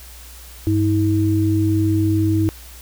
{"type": "tone pair together", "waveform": "sine", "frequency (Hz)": [99.8, 320.7], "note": ["G2", "E4"], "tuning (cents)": [32, -48], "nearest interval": "octave + minor sixth", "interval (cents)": 2020, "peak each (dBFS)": -17, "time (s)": [0.67, 2.49], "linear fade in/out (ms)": 0, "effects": ["added 60 Hz sine -39 dBFS peak until 2.81 s", "white hiss -42 dBFS RMS until 2.81 s"]}